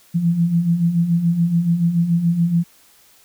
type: beating tone pair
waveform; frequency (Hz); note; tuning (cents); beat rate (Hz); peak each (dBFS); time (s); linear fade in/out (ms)
sine; 164.81 / 171.81; E3 / F3; 0 / -28; 7; -22 / -15; 0.14-2.64; 20
effects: white hiss -52 dBFS RMS until 3.24 s